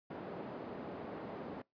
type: band-pass noise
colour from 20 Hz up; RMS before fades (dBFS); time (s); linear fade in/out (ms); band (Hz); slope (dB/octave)
white; -45; 0.1-1.62; 5; 160 to 560; 12
effects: noise-tail reverb RT60 0.2 s tail -24 dB re dry + resampled to 11025 Hz